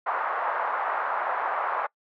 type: band-pass noise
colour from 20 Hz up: pink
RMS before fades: -28 dBFS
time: 0.06-1.87 s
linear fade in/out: 10 ms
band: 730 to 1400 Hz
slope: 24 dB/octave
effects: noise-tail reverb RT60 0.1 s tail -24 dB re dry